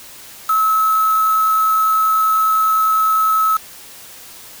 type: tone with quantisation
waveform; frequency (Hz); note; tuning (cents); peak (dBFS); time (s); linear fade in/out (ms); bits
sine; 1295; E6; -31; -12; 0.49-3.57; 5; 4
effects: white hiss -38 dBFS RMS until 4.6 s